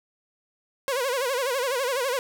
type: tone with vibrato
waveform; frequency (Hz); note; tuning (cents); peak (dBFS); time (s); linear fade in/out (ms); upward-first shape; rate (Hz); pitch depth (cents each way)
sawtooth; 517; C5; -21; -20; 0.88-2.19; 0; sine; 12; 140
effects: none